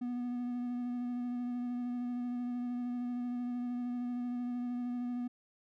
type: tone with vibrato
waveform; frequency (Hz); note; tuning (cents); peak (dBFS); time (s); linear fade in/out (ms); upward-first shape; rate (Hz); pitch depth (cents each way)
triangle; 244.5; B3; -17; -32; 0.01-5.28; 10; sine; 13; 16
effects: none